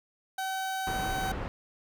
30% pulse tone, 763 Hz, G5, 47 cents flat, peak -28 dBFS, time 0.38-1.32 s, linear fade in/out 5 ms
pink low-pass noise, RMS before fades -35 dBFS, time 0.87-1.48 s, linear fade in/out 0 ms, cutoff 1600 Hz, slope 12 dB/octave
effects none

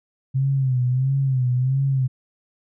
sine tone with vibrato, 130.7 Hz, C3, 1 cent flat, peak -17 dBFS, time 0.34-2.08 s, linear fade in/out 20 ms, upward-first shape sine, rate 1.5 Hz, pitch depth 87 cents each way, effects none

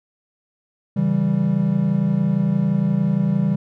triangle chord, C# diminished, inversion none, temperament equal, 138.59 / 164.81 / 196 Hz, C#3 / E3 / G3, 0 / 0 / 0 cents, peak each -21 / -19 / -17 dBFS, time 0.96-3.56 s, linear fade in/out 10 ms, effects none

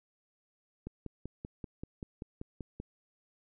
click train, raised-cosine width 3 ms, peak -27 dBFS, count 11, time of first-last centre 0.87-2.801 s, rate 5.18 Hz, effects none

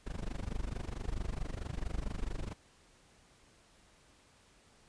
brown noise with amplitude modulation, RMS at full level -34 dBFS, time 0.06-2.54 s, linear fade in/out 10 ms, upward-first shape sine, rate 24.5 Hz, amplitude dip 95%, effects pink hiss -64 dBFS RMS until 4.88 s + resampled to 22050 Hz

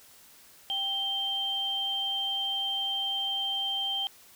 sine tone pair together, 786 / 3144 Hz, G5 / G7, +4 / +4 cents, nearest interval 2 octaves, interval 2400 cents, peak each -38 / -28 dBFS, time 0.7-4.07 s, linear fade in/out 0 ms, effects white hiss -55 dBFS RMS until 4.35 s

